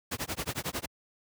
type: noise with tremolo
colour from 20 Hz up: pink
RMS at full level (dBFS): -31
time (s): 0.11-0.86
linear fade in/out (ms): 10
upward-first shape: sine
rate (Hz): 11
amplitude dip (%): 100
effects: high-pass 80 Hz 12 dB/octave